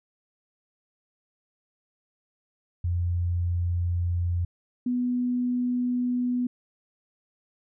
sine tone pair in turn, 87.31 / 246.9 Hz, F2 / B3, 0 / 0 cents, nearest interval octave + tritone, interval 1800 cents, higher second, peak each -23 dBFS, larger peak neither, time 2.84-4.45 / 4.86-6.47 s, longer neither, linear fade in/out 5 ms, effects none

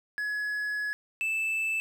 triangle tone pair in turn, 1689 / 2636 Hz, G#6 / E7, +29 / -1 cents, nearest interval minor sixth, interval 770 cents, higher second, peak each -27 / -25 dBFS, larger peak second, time 0.18-0.93 / 1.21-1.8 s, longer first, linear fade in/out 0 ms, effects 10-bit

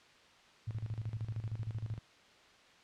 sine tone with tremolo, 110 Hz, A2, in tune, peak -34 dBFS, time 0.67-1.99 s, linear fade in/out 10 ms, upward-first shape square, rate 13 Hz, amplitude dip 75%, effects white hiss -61 dBFS RMS until 2.83 s + low-pass 4000 Hz 12 dB/octave

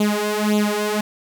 sawtooth tone with flanger, 209.8 Hz, G#3, 18 cents sharp, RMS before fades -20 dBFS, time 0-1.01 s, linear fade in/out 5 ms, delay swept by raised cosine 0.28 to 2.88 ms, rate 1.8 Hz, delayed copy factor +0.85, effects none

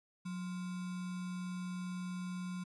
sine tone with sample-and-hold, 181.1 Hz, F#3, 37 cents flat, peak -38 dBFS, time 0.25-2.64 s, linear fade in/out 10 ms, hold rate 1225 Hz, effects resampled to 24000 Hz

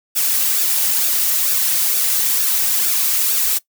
blue noise with flanger, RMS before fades -17 dBFS, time 0.15-3.59 s, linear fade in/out 20 ms, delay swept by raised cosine 0.96 to 2.96 ms, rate 2.2 Hz, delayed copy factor -0.55, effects noise-tail reverb RT60 0.1 s tail -19 dB re dry

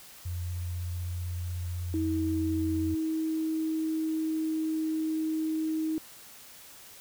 sine tone with vibrato, 88 Hz, F2, 14 cents sharp, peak -31 dBFS, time 0.25-2.95 s, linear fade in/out 10 ms, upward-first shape sine, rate 16 Hz, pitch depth 17 cents each way
sine tone with pitch glide, 319.9 to 315.9 Hz, D#4 to D#4, +48 to +26 cents, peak -27 dBFS, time 1.94-5.98 s, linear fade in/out 0 ms, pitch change -22 cents, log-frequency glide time 2.12-4.9 s
effects white hiss -50 dBFS RMS until 7 s

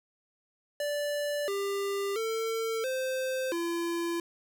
square tone with pitch steps, 584 / 398.2 / 449.8 / 520 / 339.8 Hz, D5 / G4 / A4 / C5 / F4, -10 / +27 / +38 / -11 / -47 cents, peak -30 dBFS, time 0.8-4.2 s, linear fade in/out 2 ms, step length 680 ms, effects none

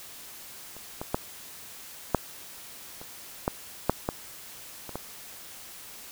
clicks, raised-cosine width 1 ms, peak -30 / -19 / -10 / -6 / -28 / -10 / -6 / -12 / -24 / -18 dBFS, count 10, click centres 0.766 / 1.015 / 1.145 / 2.147 / 3.015 / 3.479 / 3.896 / 4.089 / 4.893 / 4.956 s, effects white hiss -45 dBFS RMS until 6.11 s

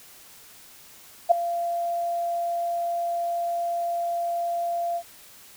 sine tone with ADSR envelope, 688 Hz, F5, 26 cents flat, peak -9 dBFS, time 1.29-5.03 s, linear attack 24 ms, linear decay 6 ms, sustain -15 dB, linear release 69 ms, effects white hiss -49 dBFS RMS until 5.56 s

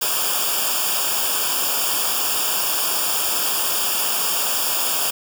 white noise with comb filter, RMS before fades -21 dBFS, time 0.01-5.11 s, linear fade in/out 10 ms, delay 0.49 ms, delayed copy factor -0.9, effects none

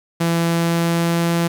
sawtooth tone with pitch glide, 168 to 169.36 Hz, E3 to E3, +33 to +47 cents, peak -12 dBFS, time 0.2-1.48 s, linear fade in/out 10 ms, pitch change +14 cents, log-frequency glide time 0.49-1.34 s, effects 8-bit

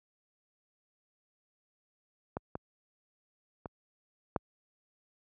clicks, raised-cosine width 1 ms, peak -20 / -22 / -25 / -15 dBFS, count 4, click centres 2.369 / 2.554 / 3.658 / 4.362 s, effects high-pass 60 Hz 12 dB/octave

